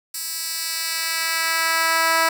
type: tone with high-pass filter sweep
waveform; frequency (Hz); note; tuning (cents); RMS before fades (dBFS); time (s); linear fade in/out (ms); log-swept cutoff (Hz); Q
10% pulse; 326.9; E4; -14; -22; 0.14-2.29; 5; 7000 to 780; 0.77
effects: none